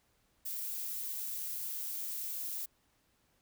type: noise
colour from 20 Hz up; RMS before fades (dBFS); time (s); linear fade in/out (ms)
violet; -39; 0.45-2.66; 10
effects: pink hiss -73 dBFS RMS until 3.41 s